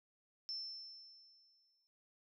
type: tone with exponential decay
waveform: sine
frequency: 5330 Hz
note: E8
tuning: 18 cents sharp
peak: -39 dBFS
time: 0.49-1.87 s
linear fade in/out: 0 ms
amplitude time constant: 300 ms
effects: noise-tail reverb RT60 0.3 s tail -21 dB re dry